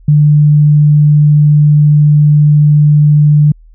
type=tone; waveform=sine; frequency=148.8 Hz; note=D3; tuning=23 cents sharp; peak=-3 dBFS; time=0.08-3.52 s; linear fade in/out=5 ms; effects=added 40 Hz sine -36 dBFS peak until 3.74 s